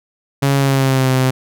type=tone with pitch glide; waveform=sawtooth; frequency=138.59 to 130.06 Hz; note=C#3 to C3; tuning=0 to -10 cents; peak=-8 dBFS; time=0.42-1.31 s; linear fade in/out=10 ms; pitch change=-110 cents; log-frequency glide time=0.56-1.11 s; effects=none